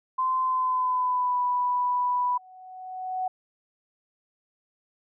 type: tone with pitch glide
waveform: sine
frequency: 1033 to 987.5 Hz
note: C6 to B5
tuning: -22 to 0 cents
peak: -22 dBFS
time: 0.18-2.38 s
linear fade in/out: 10 ms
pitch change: -78 cents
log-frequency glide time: 0.42-1.4 s
type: tone with exponential growth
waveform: sine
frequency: 744 Hz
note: F#5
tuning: 9 cents sharp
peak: -24 dBFS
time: 1.9-3.28 s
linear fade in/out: 5 ms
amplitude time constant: 300 ms
effects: none